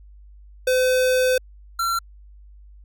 square tone pair in turn, 510 / 1361.5 Hz, C5 / F6, -44 / -44 cents, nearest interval octave + perfect fourth, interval 1700 cents, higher second, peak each -17 / -21 dBFS, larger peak first, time 0.67-1.38 / 1.79-1.99 s, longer first, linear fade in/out 5 ms, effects added 50 Hz sine -43 dBFS peak until 2.84 s

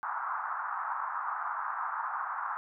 white band-pass noise, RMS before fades -35 dBFS, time 0.03-2.57 s, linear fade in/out 0 ms, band 850 to 1400 Hz, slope 48 dB/octave, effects none

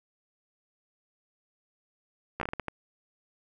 slowing click train, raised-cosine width 0.5 ms, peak -17 dBFS, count 8, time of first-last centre 2.4-2.683 s, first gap 13 ms, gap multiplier 1.37, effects 9-bit

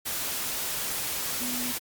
sine tone in noise, 246.9 Hz, B3, in tune, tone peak -34 dBFS, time 1.4-1.73 s, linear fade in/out 20 ms, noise white, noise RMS -31 dBFS, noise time 0.05-1.79 s, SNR -6 dB, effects Opus 48 kbps

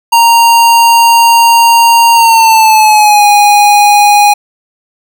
square tone with pitch glide, 930 to 823.8 Hz, A#5 to G#5, -4 to -14 cents, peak -3 dBFS, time 0.12-4.34 s, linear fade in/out 10 ms, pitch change -210 cents, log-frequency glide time 2.13-3.26 s, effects none

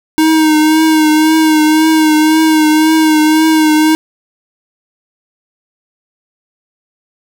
square tone with vibrato, 312.6 Hz, D#4, 8 cents sharp, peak -7 dBFS, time 0.18-3.95 s, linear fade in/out 0 ms, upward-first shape triangle, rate 1.9 Hz, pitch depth 37 cents each way, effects none

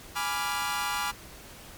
sawtooth chord, G# diminished seventh, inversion none, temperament equal, 830.6 / 987.8 / 1174.7 / 1396.9 Hz, G#5 / B5 / D6 / F6, 0 / 0 / 0 / 0 cents, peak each -30 dBFS, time 0.15-1.12 s, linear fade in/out 20 ms, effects pink hiss -47 dBFS RMS until 1.77 s + MP3 96 kbps

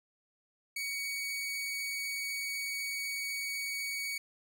sawtooth tone, 2246 Hz, C#7, 22 cents sharp, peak -31 dBFS, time 0.76-4.18 s, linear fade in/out 5 ms, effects none

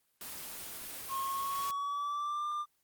white noise, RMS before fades -43 dBFS, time 0.21-1.71 s, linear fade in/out 2 ms
triangle tone with pitch glide, 1077 to 1195 Hz, C6 to D6, +50 to +30 cents, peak -31 dBFS, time 1.08-2.66 s, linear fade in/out 50 ms, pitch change +180 cents, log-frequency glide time 1.2-2.47 s
effects white hiss -75 dBFS RMS until 2.83 s + Opus 24 kbps

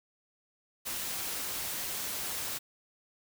white noise, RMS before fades -36 dBFS, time 0.85-2.59 s, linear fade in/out 20 ms, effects none

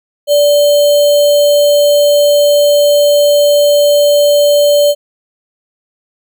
sine tone with sample-and-hold, 582 Hz, D5, 16 cents flat, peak -5 dBFS, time 0.27-4.95 s, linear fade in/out 50 ms, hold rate 3675 Hz, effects none

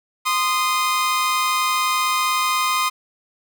sawtooth tone pair together, 1039.3 / 1236 Hz, C6 / D#6, -12 / -12 cents, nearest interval minor third, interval 300 cents, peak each -17 dBFS, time 0.25-2.9 s, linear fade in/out 20 ms, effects none

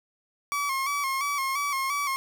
30% pulse tone with vibrato, 1108.7 Hz, C#6, in tune, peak -23 dBFS, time 0.52-2.16 s, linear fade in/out 0 ms, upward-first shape square, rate 2.9 Hz, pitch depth 56 cents each way, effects none

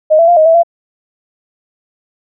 sine tone with pitch steps, 621 / 669 / 697 / 627 / 656 / 681 Hz, D#5 / E5 / F5 / D#5 / E5 / F5, -3 / +25 / -4 / +13 / -9 / -44 cents, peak -4 dBFS, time 0.1-0.634 s, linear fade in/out 20 ms, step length 89 ms, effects none

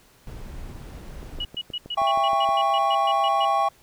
brown noise, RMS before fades -37 dBFS, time 0.27-1.45 s, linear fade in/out 2 ms
click train, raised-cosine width 2 ms, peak -26 dBFS, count 9, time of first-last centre 1.23-2.49 s, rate 6.35 Hz
sine tone bursts, 2916 Hz, F#7, 26 cents flat, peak -26 dBFS, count 13, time 1.4-3.451 s, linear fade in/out 5 ms, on 47 ms, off 120 ms
triangle chord, C# diminished, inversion first, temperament just, 665.2 / 798.3 / 1108.7 Hz, E5 / G5 / C#6, +16 / +31 / 0 cents, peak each -24 / -20 / -21 dBFS, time 1.97-3.69 s, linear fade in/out 10 ms
effects pink hiss -56 dBFS RMS until 3.82 s

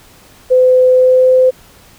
sine tone with pitch glide, 509 to 513.4 Hz, C5 to C5, -48 to -33 cents, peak -5 dBFS, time 0.5-1.51 s, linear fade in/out 20 ms, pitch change +15 cents, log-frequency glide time 0.93-1.31 s, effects pink hiss -43 dBFS RMS until 1.98 s

